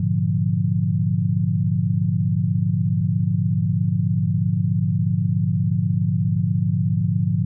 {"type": "chord", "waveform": "sine", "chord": "G# diminished seventh", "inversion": "none", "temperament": "equal with one note detuned", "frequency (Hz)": [103.83, 120.58, 146.83, 174.61], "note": ["G#2", "B2", "D3", "F3"], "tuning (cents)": [0, -41, 0, 0], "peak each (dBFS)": [-22, -25, -23, -22], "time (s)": [0, 7.45], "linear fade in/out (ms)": 5, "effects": []}